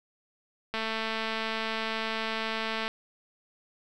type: click train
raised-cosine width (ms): 0.3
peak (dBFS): -16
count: 476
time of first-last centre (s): 0.74-2.88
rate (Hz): 222
effects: none